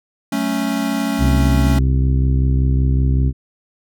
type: chord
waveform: square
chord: F# minor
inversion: none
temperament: equal with one note detuned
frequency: 186.71 / 220 / 277.2 Hz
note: F#3 / A3 / C#4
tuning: +16 / 0 / 0 cents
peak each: -27 / -22 / -21 dBFS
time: 0.32-1.79 s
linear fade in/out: 5 ms
type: harmonic tone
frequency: 65.3 Hz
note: C2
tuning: 3 cents flat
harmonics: 1 / 2 / 3 / 4 / 5 / 6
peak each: -14 / -17 / -30 / -25 / -34 / -35 dBFS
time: 1.18-3.33 s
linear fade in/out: 50 ms
effects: none